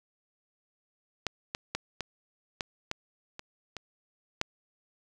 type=clicks; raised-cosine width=0.2 ms; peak=-12 / -15 / -13 / -16 / -14 / -14 / -23 / -21 / -10 dBFS; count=9; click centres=1.267 / 1.549 / 1.75 / 2.007 / 2.608 / 2.914 / 3.394 / 3.767 / 4.414 s; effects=none